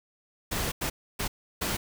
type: noise bursts at uneven times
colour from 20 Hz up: pink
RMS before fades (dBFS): -30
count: 4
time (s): 0.51-0.72 / 0.81-0.9 / 1.19-1.28 / 1.61-1.77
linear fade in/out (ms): 10
effects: none